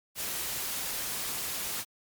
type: noise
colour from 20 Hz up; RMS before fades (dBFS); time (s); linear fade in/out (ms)
white; -34; 0.15-1.85; 50
effects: MP3 96 kbps